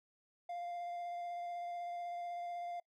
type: tone with vibrato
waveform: triangle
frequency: 698.5 Hz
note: F5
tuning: in tune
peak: -38 dBFS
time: 0.49-2.8 s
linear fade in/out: 5 ms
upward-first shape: square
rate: 16 Hz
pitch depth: 9 cents each way
effects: noise-tail reverb RT60 0.1 s tail -24 dB re dry